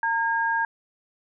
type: tone pair together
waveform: sine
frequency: 914.8 / 1622 Hz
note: A#5 / G#6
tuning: -33 / -41 cents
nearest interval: minor seventh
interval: 992 cents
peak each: -24 dBFS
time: 0.03-0.65 s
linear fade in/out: 2 ms
effects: none